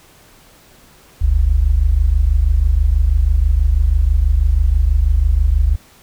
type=tone pair together; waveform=sine; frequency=45.24 / 71.4 Hz; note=F#1 / D2; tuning=-38 / -48 cents; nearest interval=minor sixth; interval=790 cents; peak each=-13 dBFS; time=1.21-5.76 s; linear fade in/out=10 ms; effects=pink hiss -47 dBFS RMS until 6.02 s